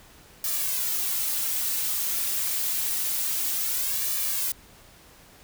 blue noise with flanger, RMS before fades -27 dBFS, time 0.44-4.52 s, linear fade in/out 2 ms, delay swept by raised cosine 1.7 to 5.2 ms, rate 0.27 Hz, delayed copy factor +0.75, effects pink hiss -52 dBFS RMS until 5.43 s

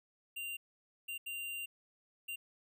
square tone bursts at uneven times, 2780 Hz, F7, 9 cents flat, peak -40 dBFS, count 4, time 0.36-0.57 / 1.08-1.18 / 1.26-1.66 / 2.28-2.36 s, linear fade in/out 10 ms, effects none

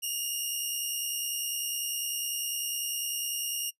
10% pulse tone pair together, 2794 / 2864 Hz, F7 / F7, 0 / +43 cents, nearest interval unison, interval 43 cents, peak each -25 / -24 dBFS, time 0.02-3.71 s, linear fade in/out 20 ms, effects noise-tail reverb RT60 0.1 s tail -21 dB re dry + resampled to 32000 Hz

